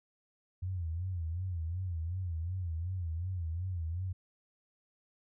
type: tone with vibrato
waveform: sine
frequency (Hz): 86.9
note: F2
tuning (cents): -8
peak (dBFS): -33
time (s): 0.62-4.13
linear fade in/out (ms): 10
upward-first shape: sine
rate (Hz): 2.7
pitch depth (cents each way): 140
effects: none